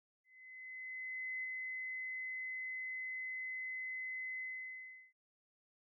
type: tone with ADSR envelope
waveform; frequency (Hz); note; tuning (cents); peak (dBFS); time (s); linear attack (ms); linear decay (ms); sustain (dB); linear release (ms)
sine; 2036; C7; -48; -38; 0.24-5.13; 1200; 9; -2; 730
effects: none